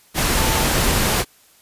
sine tone in noise, 885 Hz, A5, 10 cents sharp, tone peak -26 dBFS, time 0.35-0.66 s, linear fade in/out 50 ms, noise pink, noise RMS -18 dBFS, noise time 0.14-1.25 s, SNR -11 dB, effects white hiss -53 dBFS RMS until 1.61 s + resampled to 32000 Hz

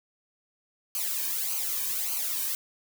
blue noise with flanger, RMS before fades -30 dBFS, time 0.95-2.55 s, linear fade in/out 0 ms, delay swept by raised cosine 0.55 to 1.49 ms, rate 1.7 Hz, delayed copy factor -0.85, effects none

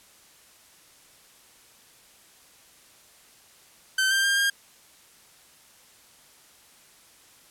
sawtooth tone with pitch steps, 1540 / 1580 / 1600 / 1612 Hz, G6 / G6 / G6 / G6, -31 / +13 / +35 / +48 cents, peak -17 dBFS, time 3.98-4.5 s, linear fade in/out 5 ms, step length 130 ms, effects white hiss -55 dBFS RMS until 7.5 s + low-pass 12000 Hz 12 dB/octave

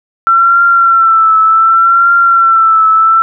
sine tone with vibrato, 1345 Hz, E6, 34 cents sharp, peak -4 dBFS, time 0.27-3.22 s, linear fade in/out 0 ms, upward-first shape triangle, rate 0.67 Hz, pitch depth 54 cents each way, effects none

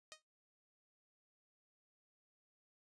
5% pulse tone with exponential decay, 622.3 Hz, D#5, in tune, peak -36 dBFS, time 0.12-0.22 s, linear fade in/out 0 ms, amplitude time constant 21 ms, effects noise-tail reverb RT60 0.2 s tail -22 dB re dry + resampled to 22050 Hz

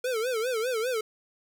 square tone with vibrato, 474.1 Hz, A#4, 29 cents sharp, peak -27 dBFS, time 0.04-1.01 s, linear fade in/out 5 ms, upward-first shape sine, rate 5 Hz, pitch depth 160 cents each way, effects none

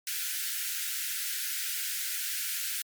white high-pass noise, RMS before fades -33 dBFS, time 0.07-2.82 s, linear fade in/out 2 ms, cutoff 1400 Hz, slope 96 dB/octave, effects MP3 96 kbps

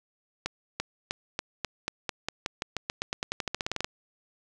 accelerating click train, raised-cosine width 0.2 ms, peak -12 dBFS, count 25, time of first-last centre 0.46-3.845 s, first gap 340 ms, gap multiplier 0.91, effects none

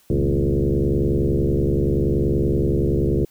sine tone with frequency modulation, 130.81 Hz, C3, in tune, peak -16 dBFS, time 0.1-3.25 s, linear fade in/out 2 ms, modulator 70.6 Hz, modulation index 4.5, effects white hiss -57 dBFS RMS until 3.3 s

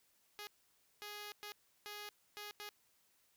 5% pulse tone bursts at uneven times, 415.3 Hz, G#4, in tune, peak -35 dBFS, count 6, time 0.39-0.47 / 1.02-1.32 / 1.43-1.52 / 1.86-2.09 / 2.37-2.51 / 2.6-2.69 s, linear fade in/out 0 ms, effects white hiss -74 dBFS RMS until 3.36 s

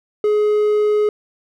triangle tone, 420.9 Hz, G#4, 23 cents sharp, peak -11 dBFS, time 0.24-1.09 s, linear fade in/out 2 ms, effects none

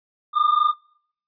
triangle tone pair together, 1195.6 / 1220 Hz, D6 / D#6, +31 / -34 cents, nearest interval unison, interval 35 cents, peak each -17 dBFS, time 0.33-0.74 s, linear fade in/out 50 ms, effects noise-tail reverb RT60 0.7 s tail -25 dB re dry + resampled to 11025 Hz

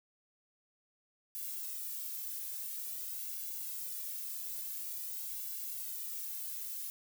violet noise with flanger, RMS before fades -41 dBFS, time 1.35-6.9 s, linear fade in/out 0 ms, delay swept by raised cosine 1.6 to 2.13 ms, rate 0.48 Hz, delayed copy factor -1, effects none

